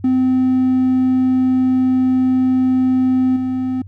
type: tone with level steps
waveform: triangle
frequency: 257.2 Hz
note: C4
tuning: 30 cents flat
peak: -9 / -15 dBFS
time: 0.04-3.82 s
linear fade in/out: 5 ms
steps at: 3.36 s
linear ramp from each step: 5 ms
effects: tanh soft clip ceiling -6 dBFS + added 96 Hz sine -33 dBFS peak until 3.87 s